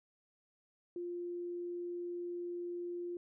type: tone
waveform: sine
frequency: 349.9 Hz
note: F4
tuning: 3 cents sharp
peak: -38 dBFS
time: 0.96-3.17 s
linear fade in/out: 2 ms
effects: none